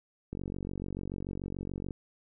click train, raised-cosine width 3 ms, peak -24 dBFS, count 75, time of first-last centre 0.33-1.908 s, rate 46.9 Hz, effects none

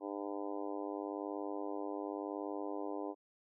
harmonic tone, 100.9 Hz, G#2, 49 cents flat, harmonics 3 / 4 / 5 / 6 / 7 / 8 / 9 / 10, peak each -42 / -44 / -46 / -48 / -49 / -50 / -51 / -52 dBFS, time 0-3.15 s, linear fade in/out 50 ms, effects none

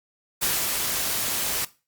white noise with ADSR envelope, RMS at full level -23 dBFS, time 0.41-1.65 s, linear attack 20 ms, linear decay 220 ms, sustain -3 dB, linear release 5 ms, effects noise-tail reverb RT60 0.3 s tail -18 dB re dry + Opus 48 kbps

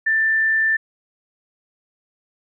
sine tone, 1775 Hz, A6, 15 cents sharp, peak -15 dBFS, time 0.06-0.77 s, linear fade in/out 10 ms, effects none

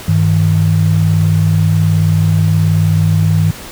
sine tone pair together, 100 / 158.74 Hz, G2 / D#3, +35 / +35 cents, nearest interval minor sixth, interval 800 cents, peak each -11 dBFS, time 0.08-3.51 s, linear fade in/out 5 ms, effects pink hiss -30 dBFS RMS until 3.71 s

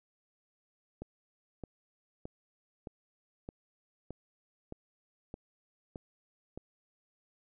click train, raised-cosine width 2 ms, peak -28 dBFS, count 10, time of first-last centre 1.02-6.576 s, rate 1.62 Hz, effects none

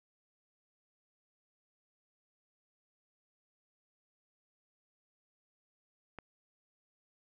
click, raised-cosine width 0.5 ms, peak -29 dBFS, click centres 6.187 s, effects none

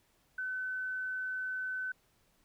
sine tone, 1515 Hz, F#6, 40 cents sharp, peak -34 dBFS, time 0.38-1.92 s, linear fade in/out 5 ms, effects pink hiss -71 dBFS RMS until 2.44 s

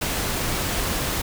pink noise, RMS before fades -25 dBFS, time 0.01-1.22 s, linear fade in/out 10 ms, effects none

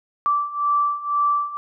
sine beating tone pair, 1164 / 1166 Hz, D6 / D6, -16 / -13 cents, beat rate 2 Hz, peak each -23 / -20 dBFS, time 0.26-1.57 s, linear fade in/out 0 ms, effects none

